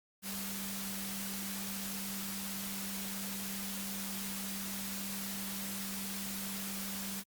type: tone in noise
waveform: sine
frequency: 196 Hz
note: G3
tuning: in tune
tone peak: -42 dBFS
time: 0.22-7.24 s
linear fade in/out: 50 ms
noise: white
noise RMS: -41 dBFS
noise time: 0.22-7.24 s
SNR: -4 dB
effects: Opus 48 kbps